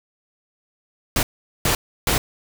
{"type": "noise bursts at uneven times", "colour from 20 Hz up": "pink", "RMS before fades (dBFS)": -19, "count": 3, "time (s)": [[1.16, 1.23], [1.65, 1.75], [2.07, 2.18]], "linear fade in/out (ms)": 2, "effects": []}